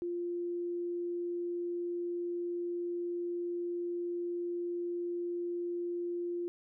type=tone; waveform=sine; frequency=348.4 Hz; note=F4; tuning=4 cents flat; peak=-33 dBFS; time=0.02-6.48 s; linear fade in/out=0 ms; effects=none